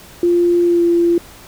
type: tone with pitch glide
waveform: sine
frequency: 347.8 to 342.6 Hz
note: F4 to F4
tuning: -7 to -33 cents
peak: -10 dBFS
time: 0.23-1.18 s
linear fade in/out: 2 ms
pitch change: -26 cents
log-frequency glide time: 0.63-0.83 s
effects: pink hiss -40 dBFS RMS until 1.47 s